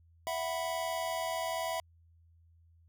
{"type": "chord", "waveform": "square", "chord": "E suspended second", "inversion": "none", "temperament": "equal", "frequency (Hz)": [659.3, 740, 987.8], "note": ["E5", "F#5", "B5"], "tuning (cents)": [0, 0, 0], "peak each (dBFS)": [-36, -40, -39], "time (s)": [0.27, 1.8], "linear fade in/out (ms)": 0, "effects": ["added 83 Hz sine -60 dBFS peak until 2.88 s"]}